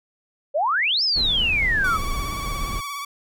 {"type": "exponential two-way sweep", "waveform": "sine", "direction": "up then down", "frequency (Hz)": [540, 5390, 1239], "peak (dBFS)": -18, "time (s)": [0.54, 1.98], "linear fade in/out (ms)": 20, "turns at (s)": 1.03}
{"type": "noise", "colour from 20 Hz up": "brown", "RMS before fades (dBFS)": -28, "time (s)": [1.15, 2.81], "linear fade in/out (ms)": 20}
{"type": "tone with vibrato", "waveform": "sawtooth", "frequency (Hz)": 1134, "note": "C#6", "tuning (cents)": 39, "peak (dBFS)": -25, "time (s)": [1.84, 3.05], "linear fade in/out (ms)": 5, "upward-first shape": "sine", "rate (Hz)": 17, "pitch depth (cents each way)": 40}
{"effects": []}